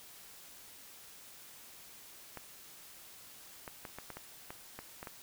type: clicks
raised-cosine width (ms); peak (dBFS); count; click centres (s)
0.5; -28; 10; 2.373 / 3.678 / 3.852 / 3.986 / 4.103 / 4.17 / 4.505 / 4.79 / 5.029 / 5.072
effects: white hiss -54 dBFS RMS until 5.22 s